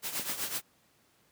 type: noise with tremolo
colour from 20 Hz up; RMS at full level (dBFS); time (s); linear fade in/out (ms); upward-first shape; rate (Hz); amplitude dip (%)
white; -32; 0.02-0.62; 50; triangle; 7.9; 75
type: clicks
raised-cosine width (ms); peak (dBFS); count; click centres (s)
2; -29 / -34; 2; 0.196 / 0.297
effects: pink hiss -67 dBFS RMS until 1.31 s + high-pass 100 Hz 12 dB/octave